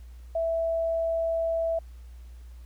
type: tone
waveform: sine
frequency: 659.3 Hz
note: E5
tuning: in tune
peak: -24 dBFS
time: 0.35-1.79 s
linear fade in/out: 5 ms
effects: added 60 Hz sine -42 dBFS peak until 2.65 s + pink hiss -63 dBFS RMS until 2.65 s